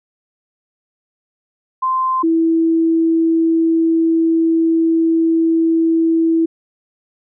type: tone pair in turn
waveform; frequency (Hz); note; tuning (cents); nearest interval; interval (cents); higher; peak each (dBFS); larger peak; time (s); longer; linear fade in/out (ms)
sine; 1040 / 327.6; C6 / E4; -11 / -11; octave + minor sixth; 2000; first; -14 / -11; second; 1.82-2.23 / 2.23-6.46; second; 10
effects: none